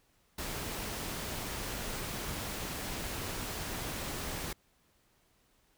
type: noise with amplitude modulation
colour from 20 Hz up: pink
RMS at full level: -37 dBFS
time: 0.38-4.53 s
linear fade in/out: 5 ms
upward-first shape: sine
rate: 232 Hz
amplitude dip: 30%
effects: pink hiss -70 dBFS RMS until 5.77 s